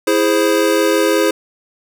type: chord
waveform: square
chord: E augmented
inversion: none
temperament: equal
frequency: 329.6 / 415.3 / 523.3 Hz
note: E4 / G#4 / B#4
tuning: 0 / 0 / 0 cents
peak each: -17 dBFS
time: 0.07-1.31 s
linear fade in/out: 5 ms
effects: none